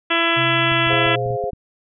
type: harmonic tone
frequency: 334.6 Hz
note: E4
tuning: 26 cents sharp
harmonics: 1 / 2 / 3 / 4 / 5 / 6 / 7 / 8 / 9 / 10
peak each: -24 / -25 / -26 / -23 / -25 / -24 / -28 / -23 / -27 / -25 dBFS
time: 0.1-1.16 s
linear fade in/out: 10 ms
type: tone with pitch glide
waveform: sine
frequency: 130.7 to 120.55 Hz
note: C3 to B2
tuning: -1 to -41 cents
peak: -24 dBFS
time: 0.36-1.37 s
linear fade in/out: 20 ms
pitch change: -140 cents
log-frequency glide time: 0.72-1.24 s
type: clicks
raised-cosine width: 5 ms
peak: -23 dBFS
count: 8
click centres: 0.72 / 0.871 / 0.932 / 1.063 / 1.262 / 1.306 / 1.44 / 1.533 s
type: chord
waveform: sine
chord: F minor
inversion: first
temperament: equal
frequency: 415.3 / 523.3 / 698.5 Hz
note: Ab4 / C5 / F5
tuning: 0 / 0 / 0 cents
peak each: -25 dBFS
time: 0.89-1.51 s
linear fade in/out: 20 ms
effects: none